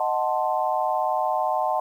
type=chord; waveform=sine; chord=D# diminished seventh; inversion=none; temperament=equal; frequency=622.3 / 740 / 880 / 1046.5 Hz; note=D#5 / F#5 / A5 / C6; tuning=0 / 0 / 0 / 0 cents; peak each=-27 / -25 / -26 / -29 dBFS; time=0-1.8 s; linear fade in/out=2 ms; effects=9-bit

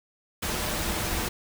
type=noise with comb filter; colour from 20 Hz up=pink; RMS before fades=-29 dBFS; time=0.42-1.29 s; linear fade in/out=10 ms; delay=7.4 ms; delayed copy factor=-0.5; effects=none

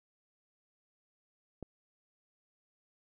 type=click; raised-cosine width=2 ms; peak=-28 dBFS; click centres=1.627 s; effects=none

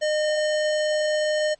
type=tone; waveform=square; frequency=610 Hz; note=D#5; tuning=34 cents flat; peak=-21 dBFS; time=0.01-1.55 s; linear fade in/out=20 ms; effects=pink hiss -63 dBFS RMS until 1.59 s + MP3 32 kbps

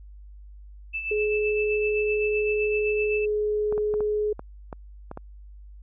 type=tone with tremolo; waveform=sine; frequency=2637 Hz; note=E7; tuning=in tune; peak=-26 dBFS; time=0.93-3.26 s; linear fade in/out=20 ms; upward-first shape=sine; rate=7.8 Hz; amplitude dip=55%
type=tone; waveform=sine; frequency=421.8 Hz; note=G#4; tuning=27 cents sharp; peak=-22 dBFS; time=1.11-4.33 s; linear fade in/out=5 ms
type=clicks; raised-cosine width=1 ms; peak=-21 dBFS; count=8; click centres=3.725 / 3.779 / 3.94 / 4.006 / 4.394 / 4.728 / 5.114 / 5.174 s
effects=added 50 Hz sine -42 dBFS peak until 5.82 s

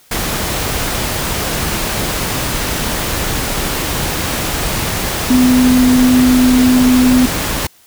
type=tone in noise; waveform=sine; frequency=252.2 Hz; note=B3; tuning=36 cents sharp; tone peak=-7 dBFS; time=5.3-7.26 s; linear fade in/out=5 ms; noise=pink; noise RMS=-18 dBFS; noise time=0.11-7.67 s; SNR=+8 dB; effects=white hiss -48 dBFS RMS until 7.86 s

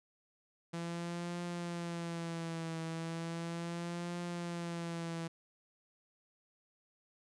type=tone with vibrato; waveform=sawtooth; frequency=168.6 Hz; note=E3; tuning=39 cents sharp; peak=-34 dBFS; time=0.73-5.28 s; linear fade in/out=10 ms; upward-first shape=triangle; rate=0.36 Hz; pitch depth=61 cents each way; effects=resampled to 22050 Hz

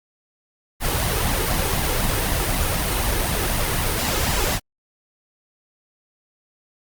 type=noise with flanger; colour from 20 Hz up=pink; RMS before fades=-21 dBFS; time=0.8-4.6 s; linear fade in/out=50 ms; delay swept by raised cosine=1 to 2.4 ms; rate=4 Hz; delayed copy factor=+0.55; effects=Opus 48 kbps

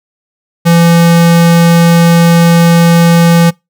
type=tone; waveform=square; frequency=169.1 Hz; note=E3; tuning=44 cents sharp; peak=-4 dBFS; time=0.65-3.51 s; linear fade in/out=20 ms; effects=noise-tail reverb RT60 0.2 s tail -24 dB re dry

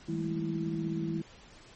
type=tone cluster; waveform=sine; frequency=161.6 / 199.5 / 216.2 / 330.1 Hz; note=E3 / G3 / A3 / E4; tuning=-34 / +31 / -30 / +2 cents; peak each=-34 / -38 / -39 / -34 dBFS; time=0.08-1.22 s; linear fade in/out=10 ms; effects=pink hiss -54 dBFS RMS until 1.75 s + MP3 32 kbps

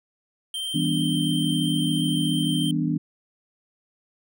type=tone with vibrato; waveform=square; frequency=3137 Hz; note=G7; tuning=1 cent sharp; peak=-28 dBFS; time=0.54-2.71 s; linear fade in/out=2 ms; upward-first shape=sine; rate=17 Hz; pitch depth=10 cents each way
type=chord; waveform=sine; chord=E minor seventh; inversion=none; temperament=equal with one note detuned; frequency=161.89 / 196 / 246.9 / 293.7 Hz; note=E3 / G3 / B3 / D4; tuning=-31 / 0 / 0 / 0 cents; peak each=-25 / -31 / -27 / -26 dBFS; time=0.74-2.98 s; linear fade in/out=10 ms
effects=none

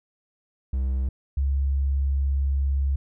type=tone pair in turn; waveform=triangle / sine; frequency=65.41 / 68.72 Hz; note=C2 / C#2; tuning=0 / -14 cents; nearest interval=minor second; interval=86 cents; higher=second; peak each=-20 dBFS; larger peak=neither; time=0.73-1.09 / 1.37-2.96 s; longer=second; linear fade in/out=5 ms; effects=none

